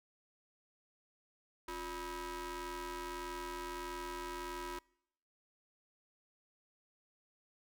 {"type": "ring-modulated tone", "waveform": "sawtooth", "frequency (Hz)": 312.6, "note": "D#4", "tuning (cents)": 8, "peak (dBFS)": -34, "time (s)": [1.68, 4.79], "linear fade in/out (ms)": 5, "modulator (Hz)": 666, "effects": ["noise-tail reverb RT60 0.8 s tail -26 dB re dry"]}